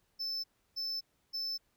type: tone bursts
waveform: triangle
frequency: 5274 Hz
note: E8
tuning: in tune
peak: -33 dBFS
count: 3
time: 0.19-1.58 s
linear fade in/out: 20 ms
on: 250 ms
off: 320 ms
effects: pink hiss -75 dBFS RMS until 1.76 s